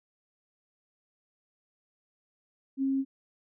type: tone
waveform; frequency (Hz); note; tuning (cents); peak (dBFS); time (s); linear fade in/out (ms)
sine; 270; C#4; -45; -25; 2.77-3.05; 50
effects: none